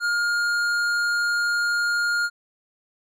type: tone with tanh clipping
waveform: triangle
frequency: 1416 Hz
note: F6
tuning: 23 cents sharp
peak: -22 dBFS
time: 0-2.3 s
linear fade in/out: 50 ms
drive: 16 dB
effects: none